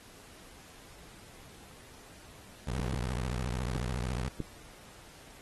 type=tone with vibrato; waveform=20% pulse; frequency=61.8 Hz; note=B1; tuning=2 cents sharp; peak=-27 dBFS; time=2.67-4.29 s; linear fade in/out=5 ms; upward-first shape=sine; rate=14 Hz; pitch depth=240 cents each way
type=clicks; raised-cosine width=3 ms; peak=-22 dBFS; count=4; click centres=2.794 / 2.937 / 3.758 / 4.403 s
effects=pink hiss -54 dBFS RMS until 5.41 s + AAC 32 kbps